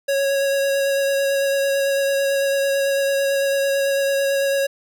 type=tone with vibrato; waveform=square; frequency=552 Hz; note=C#5; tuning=7 cents flat; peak=-18 dBFS; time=0.08-4.67 s; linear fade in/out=10 ms; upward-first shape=sine; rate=9 Hz; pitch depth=12 cents each way; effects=none